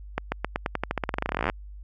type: accelerating click train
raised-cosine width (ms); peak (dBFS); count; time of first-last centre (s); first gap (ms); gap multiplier
0.5; -10; 28; 0.18-1.499; 140; 0.9
effects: added 50 Hz sine -39 dBFS peak until 1.83 s